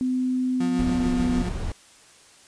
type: tone with pitch glide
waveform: sine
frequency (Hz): 255 to 247.3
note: C4 to B3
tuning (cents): -44 to +3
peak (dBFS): -21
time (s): 0.01-1.42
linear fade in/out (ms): 0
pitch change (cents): -53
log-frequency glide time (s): 0.53-1.28
type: tone with tremolo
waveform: 35% pulse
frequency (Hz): 178.1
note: F3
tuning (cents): +34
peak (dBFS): -25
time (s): 0.6-1.49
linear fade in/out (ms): 5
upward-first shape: triangle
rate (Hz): 6.9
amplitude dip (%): 40
type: noise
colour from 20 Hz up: brown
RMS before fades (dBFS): -29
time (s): 0.79-1.72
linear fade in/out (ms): 2
effects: white hiss -52 dBFS RMS until 2.47 s + resampled to 22050 Hz